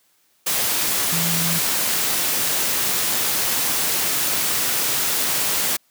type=tone in noise; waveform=sine; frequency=167.6 Hz; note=E3; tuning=29 cents sharp; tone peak=-24 dBFS; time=1.12-1.59 s; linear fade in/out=10 ms; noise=white; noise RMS=-21 dBFS; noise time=0.46-5.77 s; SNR=-6 dB; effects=white hiss -62 dBFS RMS until 5.9 s + high-pass 100 Hz 12 dB/octave